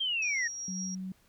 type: linear sweep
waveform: sine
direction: down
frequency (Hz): 3222 to 1801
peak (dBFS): -28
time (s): 0-0.48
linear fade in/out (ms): 10
type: tone with tremolo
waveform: sine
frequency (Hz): 5660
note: F8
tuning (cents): +22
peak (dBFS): -35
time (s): 0.22-0.95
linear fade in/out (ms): 5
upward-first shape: sine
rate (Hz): 5.4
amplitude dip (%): 25
type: tone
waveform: sine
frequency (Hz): 187.4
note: F#3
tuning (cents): +22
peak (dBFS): -35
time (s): 0.68-1.12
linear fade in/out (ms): 2
effects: pink hiss -66 dBFS RMS until 1.28 s